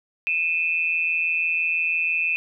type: tone pair together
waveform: sine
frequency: 2469 / 2635 Hz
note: D#7 / E7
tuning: -14 / -1 cents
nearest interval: minor second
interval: 113 cents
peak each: -23 dBFS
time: 0.27-2.36 s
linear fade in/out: 0 ms
effects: none